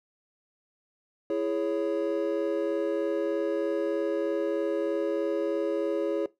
triangle chord, C# minor, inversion first, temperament just, 332.6 / 415.8 / 554.4 Hz, E4 / G#4 / C#5, +16 / +2 / 0 cents, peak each -28 dBFS, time 1.3-6.26 s, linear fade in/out 2 ms, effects noise-tail reverb RT60 0.2 s tail -20 dB re dry

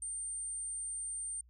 sine tone, 8870 Hz, C#9, in tune, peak -37 dBFS, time 0.02-1.41 s, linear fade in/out 2 ms, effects added 60 Hz sine -59 dBFS peak until 1.49 s

